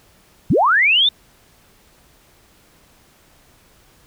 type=linear sweep; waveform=sine; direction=up; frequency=91.5 to 3672 Hz; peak=-11 dBFS; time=0.5-1.09 s; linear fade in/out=5 ms; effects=pink hiss -53 dBFS RMS until 4.06 s